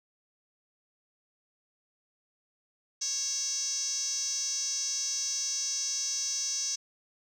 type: tone with band-pass filter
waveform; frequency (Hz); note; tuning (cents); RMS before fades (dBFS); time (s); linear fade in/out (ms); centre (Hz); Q
5% pulse; 551; C#5; -11; -32; 3.01-6.76; 10; 6000; 8.9
effects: none